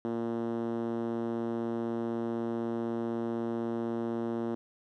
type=tone with band-pass filter; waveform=5% pulse; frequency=116 Hz; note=A#2; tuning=8 cents flat; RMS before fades=-33 dBFS; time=0.05-4.55 s; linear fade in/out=0 ms; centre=280 Hz; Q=2.7; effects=none